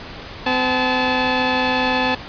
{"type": "tone pair together", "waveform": "15% pulse", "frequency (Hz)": [255.3, 865.9], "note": ["C4", "A5"], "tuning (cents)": [-42, -28], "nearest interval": "octave + major sixth", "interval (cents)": 2114, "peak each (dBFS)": -13, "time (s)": [0.46, 2.15], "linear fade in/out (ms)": 5, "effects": ["pink hiss -34 dBFS RMS until 2.28 s", "resampled to 11025 Hz"]}